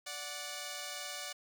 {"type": "tone pair together", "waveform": "5% pulse", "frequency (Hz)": [584.2, 736], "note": ["D5", "F#5"], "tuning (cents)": [-9, -9], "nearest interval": "major third", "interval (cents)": 400, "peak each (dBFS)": [-31, -32], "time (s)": [0.06, 1.33], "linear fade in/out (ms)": 10, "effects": []}